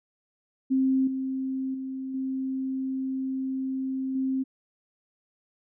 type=tone with level steps; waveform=sine; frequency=264.1 Hz; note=C4; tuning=16 cents sharp; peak=-20 / -27 / -31 / -27 / -24 dBFS; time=0.7-4.44 s; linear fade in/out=20 ms; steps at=1.07 / 1.74 / 2.14 / 4.15 s; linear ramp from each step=5 ms; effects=none